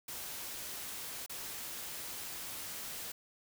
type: noise with dropouts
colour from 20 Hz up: white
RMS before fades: -43 dBFS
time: 0.08-3.12 s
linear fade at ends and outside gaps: 5 ms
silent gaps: 1.263-1.295 s
effects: none